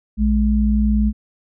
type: tone pair together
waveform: sine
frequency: 59.21 / 211 Hz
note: A#1 / G#3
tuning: +28 / +28 cents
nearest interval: octave + minor seventh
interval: 2200 cents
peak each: -16 dBFS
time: 0.17-1.13 s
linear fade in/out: 50 ms
effects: none